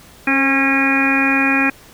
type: harmonic tone with a mistuned harmonic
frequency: 272.2 Hz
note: C#4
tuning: 31 cents flat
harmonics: 1 / 2 / 3 / 4 / 5 / 6 / 7 / 8 / 9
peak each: -17 / -29 / -25 / -28 / -25 / -21 / -23 / -29 / -17 dBFS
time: 0.27-1.7 s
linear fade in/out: 5 ms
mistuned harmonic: 2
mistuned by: -39 cents
effects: pink hiss -44 dBFS RMS until 1.93 s